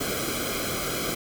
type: noise with comb filter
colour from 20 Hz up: pink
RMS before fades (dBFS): -29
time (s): 0-1.15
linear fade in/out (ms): 10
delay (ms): 1.1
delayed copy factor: -0.8
effects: none